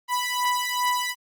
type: beating tone pair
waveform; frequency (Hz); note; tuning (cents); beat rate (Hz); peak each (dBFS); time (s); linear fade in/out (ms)
sawtooth; 987.8 / 990.3; B5 / B5; 0 / +4; 2.5; -22 / -22; 0.08-1.15; 50
effects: Opus 24 kbps